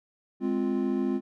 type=chord; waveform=triangle; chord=F minor; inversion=first; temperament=equal; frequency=207.7 / 261.6 / 349.2 Hz; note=Ab3 / C4 / F4; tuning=0 / 0 / 0 cents; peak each=-28 / -26 / -28 dBFS; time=0.4-1.21 s; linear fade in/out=50 ms; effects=none